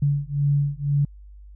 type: beating tone pair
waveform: sine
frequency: 142 / 144 Hz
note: C#3 / D3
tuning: +42 / -34 cents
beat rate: 2 Hz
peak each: -22 dBFS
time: 0.02-1.05 s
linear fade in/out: 5 ms
effects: added 50 Hz sine -41 dBFS peak until 1.55 s